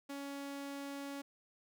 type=tone; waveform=sawtooth; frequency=280 Hz; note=C#4; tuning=18 cents sharp; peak=-38 dBFS; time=0.09-1.22 s; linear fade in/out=10 ms; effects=none